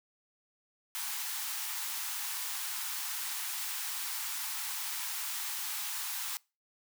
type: high-pass noise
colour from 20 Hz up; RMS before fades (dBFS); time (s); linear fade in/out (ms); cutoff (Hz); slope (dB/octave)
white; -37; 0.95-6.37; 0; 780; 96
effects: noise-tail reverb RT60 0.3 s tail -25 dB re dry